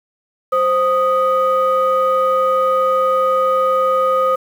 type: tone pair together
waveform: sine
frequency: 523.2 / 1244.5 Hz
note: C5 / D#6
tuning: 0 / 0 cents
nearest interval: octave + minor third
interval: 1500 cents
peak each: -14 dBFS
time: 0.52-4.36 s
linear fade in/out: 10 ms
effects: tanh soft clip ceiling -7 dBFS + 7-bit